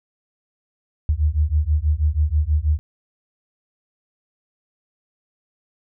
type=beating tone pair; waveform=sine; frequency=73 / 79.2 Hz; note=D2 / D#2; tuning=-10 / +31 cents; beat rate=6.2 Hz; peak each=-19 dBFS; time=1.09-2.79 s; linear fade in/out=0 ms; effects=none